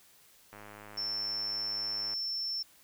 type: click train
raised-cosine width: 0.5 ms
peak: -33 dBFS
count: 168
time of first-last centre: 0.53-2.136 s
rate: 104 Hz
type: tone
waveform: sine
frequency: 5380 Hz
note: E8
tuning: 34 cents sharp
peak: -32 dBFS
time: 0.97-2.63 s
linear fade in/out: 10 ms
effects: white hiss -61 dBFS RMS until 2.83 s